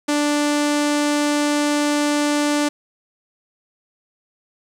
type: tone with low-pass filter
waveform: sawtooth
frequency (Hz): 293.7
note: D4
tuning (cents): 0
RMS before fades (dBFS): -19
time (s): 0.08-2.69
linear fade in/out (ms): 10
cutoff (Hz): 8300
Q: 1.6
effects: 8-bit